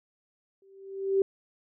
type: tone with exponential growth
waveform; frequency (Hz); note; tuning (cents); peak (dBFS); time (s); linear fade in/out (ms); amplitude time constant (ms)
sine; 389; G4; -13; -18; 0.62-1.22; 2; 130
effects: none